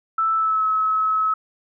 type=tone with pitch glide; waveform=sine; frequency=1320 to 1289.1 Hz; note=E6 to E6; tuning=+2 to -39 cents; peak=-17 dBFS; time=0.18-1.34 s; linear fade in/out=5 ms; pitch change=-41 cents; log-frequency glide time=0.35-0.65 s; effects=none